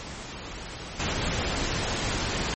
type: noise with level steps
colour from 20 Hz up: pink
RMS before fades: -38 / -28 dBFS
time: 0-2.54 s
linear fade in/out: 0 ms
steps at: 0.99 s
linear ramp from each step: 10 ms
effects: MP3 32 kbps